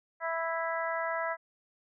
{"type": "harmonic tone", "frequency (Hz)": 329.6, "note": "E4", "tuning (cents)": 0, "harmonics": [2, 3, 4, 5, 6], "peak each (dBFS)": [-34, -36, -37, -38, -39], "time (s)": [0.2, 1.37], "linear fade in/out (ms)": 50, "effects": []}